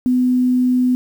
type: tone with quantisation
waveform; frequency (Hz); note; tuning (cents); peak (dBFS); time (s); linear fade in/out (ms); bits
sine; 251.2; B3; +30; -12; 0.06-0.95; 0; 7
effects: none